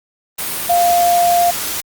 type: tone in noise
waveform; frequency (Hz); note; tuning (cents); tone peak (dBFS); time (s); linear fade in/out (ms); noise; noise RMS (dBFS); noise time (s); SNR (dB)
sine; 698.5; F5; 0; -10; 0.69-1.51; 10; white; -22; 0.38-1.81; +9
effects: Opus 32 kbps